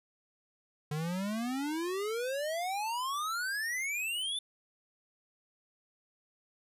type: exponential sweep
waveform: square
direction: up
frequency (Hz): 146.83 to 3564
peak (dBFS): -33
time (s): 0.91-4.39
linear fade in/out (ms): 5
effects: resampled to 32000 Hz